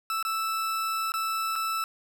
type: tone with dropouts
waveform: 40% pulse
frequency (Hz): 1318.5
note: E6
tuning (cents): 0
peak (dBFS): -26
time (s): 0.1-1.84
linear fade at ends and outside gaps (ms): 1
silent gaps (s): 0.227-0.25 / 1.12-1.139 / 1.556-1.56
effects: none